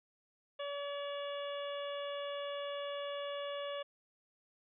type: harmonic tone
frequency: 570 Hz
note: C#5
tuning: 48 cents sharp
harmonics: 1 / 2 / 3 / 4 / 5 / 6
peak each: -39 / -46 / -51 / -55 / -49 / -50 dBFS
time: 0.59-3.83 s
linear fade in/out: 10 ms
effects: none